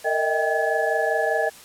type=tone cluster; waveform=sine; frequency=457.4 / 618 / 643 / 787 / 1703 Hz; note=A#4 / D#5 / E5 / G5 / G#6; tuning=-33 / -12 / -43 / +7 / +43 cents; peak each=-26 dBFS; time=0.04-1.5 s; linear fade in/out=20 ms; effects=white hiss -45 dBFS RMS until 1.64 s + low-pass 12000 Hz 12 dB/octave